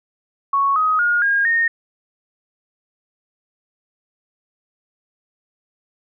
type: tone with pitch steps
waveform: sine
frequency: 1108.7 / 1258.9 / 1429.5 / 1623.2 / 1843.2 Hz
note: C#6 / D#6 / F6 / G#6 / A#6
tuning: 0 / +20 / +40 / -40 / -20 cents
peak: -14 dBFS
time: 0.53-1.68 s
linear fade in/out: 5 ms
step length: 230 ms
effects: none